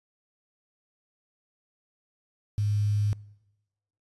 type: tone with quantisation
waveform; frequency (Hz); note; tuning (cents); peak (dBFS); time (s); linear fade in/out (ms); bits
sine; 103.83; G#2; 0; -23; 2.58-3.13; 0; 8
effects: noise-tail reverb RT60 1.0 s tail -23 dB re dry + resampled to 24000 Hz

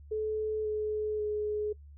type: tone with pitch steps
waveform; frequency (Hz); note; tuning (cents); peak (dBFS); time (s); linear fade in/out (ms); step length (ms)
sine; 431.8 / 426.6 / 421.5; A4 / G#4 / G#4; -33 / +46 / +26; -29; 0.11-1.73; 10; 540
effects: noise-tail reverb RT60 0.1 s tail -24 dB re dry + added 72 Hz sine -48 dBFS peak until 1.97 s

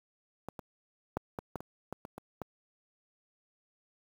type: clicks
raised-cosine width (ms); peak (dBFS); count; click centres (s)
1; -25 / -27 / -17 / -22 / -21 / -29 / -24 / -28 / -29 / -23; 10; 0.486 / 0.592 / 1.17 / 1.388 / 1.557 / 1.605 / 1.926 / 2.051 / 2.18 / 2.417
effects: high-pass 60 Hz 12 dB/octave + 8-bit

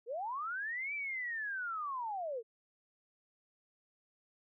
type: linear two-way sweep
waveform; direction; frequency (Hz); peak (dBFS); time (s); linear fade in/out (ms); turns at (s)
sine; up then down; 429.8 to 2349 to 429.8; -36; 0.06-2.43; 50; 0.94
effects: none

